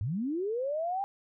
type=linear sweep; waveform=sine; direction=up; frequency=89.2 to 809 Hz; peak=-29 dBFS; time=0.01-1.04 s; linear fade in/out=0 ms; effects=none